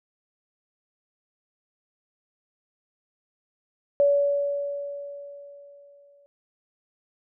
sine tone with exponential decay, 569 Hz, C#5, 45 cents sharp, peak -15 dBFS, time 4-6.26 s, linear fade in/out 0 ms, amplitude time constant 490 ms, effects none

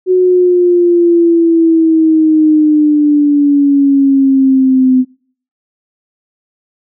sine exponential sweep, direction down, 370 to 254.9 Hz, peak -5 dBFS, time 0.06-5.05 s, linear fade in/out 50 ms, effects noise-tail reverb RT60 0.5 s tail -22 dB re dry

